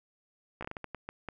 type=slowing click train; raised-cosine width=0.5 ms; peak=-23 dBFS; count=10; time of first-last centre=0.61-1.287 s; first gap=15 ms; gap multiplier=1.38; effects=none